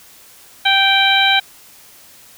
harmonic tone, 782 Hz, G5, 4 cents flat, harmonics 1 / 2 / 3 / 4 / 5, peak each -17 / -17 / -17 / -17 / -17 dBFS, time 0.65-1.4 s, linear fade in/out 10 ms, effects white hiss -44 dBFS RMS until 2.37 s

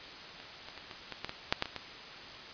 clicks, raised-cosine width 0.2 ms, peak -29 / -27 / -27 / -25 / -20 / -17 / -19 / -7 / -11 / -21 / -19 dBFS, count 11, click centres 0.401 / 0.686 / 0.777 / 0.912 / 1.123 / 1.246 / 1.294 / 1.525 / 1.624 / 1.657 / 1.763 s, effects white hiss -46 dBFS RMS until 2.53 s + resampled to 11025 Hz

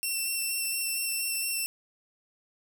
5% pulse tone with vibrato, 2700 Hz, E7, 41 cents sharp, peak -20 dBFS, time 0.03-1.66 s, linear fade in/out 0 ms, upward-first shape square, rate 4.3 Hz, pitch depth 9 cents each way, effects 9-bit

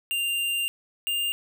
square tone pair in turn, 2789 / 2804 Hz, F7 / F7, -3 / +6 cents, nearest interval unison, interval 9 cents, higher second, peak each -25 dBFS, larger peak neither, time 0.11-0.68 / 1.07-1.32 s, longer first, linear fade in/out 0 ms, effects none

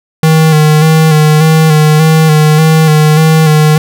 square tone with vibrato, 155.9 Hz, D#3, 4 cents sharp, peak -4 dBFS, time 0.23-3.78 s, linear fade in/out 2 ms, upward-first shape square, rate 1.7 Hz, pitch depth 31 cents each way, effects none

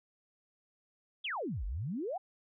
sine exponential two-way sweep, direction down then up, 3600 to 43.65 to 816 Hz, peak -34 dBFS, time 1.24-2.18 s, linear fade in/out 10 ms, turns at 1.65 s, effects none

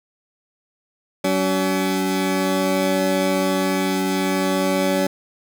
20% pulse tone pair together, 189.3 / 284.2 Hz, F#3 / C#4, +40 / +43 cents, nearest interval perfect fifth, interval 703 cents, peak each -16 dBFS, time 1.24-5.07 s, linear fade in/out 5 ms, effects none

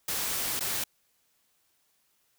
white noise with dropouts, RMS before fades -31 dBFS, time 0.08-0.84 s, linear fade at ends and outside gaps 5 ms, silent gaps 0.595-0.606 s, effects white hiss -71 dBFS RMS until 2.38 s

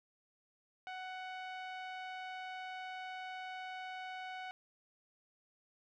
sawtooth tone with low-pass filter, 744 Hz, F#5, 9 cents sharp, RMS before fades -45 dBFS, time 0.87-4.51 s, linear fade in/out 0 ms, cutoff 2800 Hz, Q 1.3, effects none

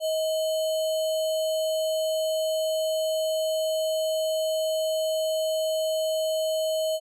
sine tone with sample-and-hold, 633 Hz, D#5, 30 cents sharp, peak -23 dBFS, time 0-7 s, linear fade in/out 50 ms, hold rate 3675 Hz, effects resampled to 32000 Hz

